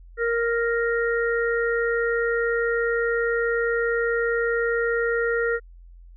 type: harmonic tone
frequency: 466.2 Hz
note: A#4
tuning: in tune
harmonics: 1 / 3 / 4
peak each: -22 / -27 / -28 dBFS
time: 0.17-5.6 s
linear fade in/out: 50 ms
effects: added 43 Hz sine -43 dBFS peak until 6.16 s